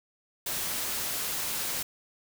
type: noise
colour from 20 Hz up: white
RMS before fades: -32 dBFS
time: 0.46-1.83 s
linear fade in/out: 5 ms
effects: none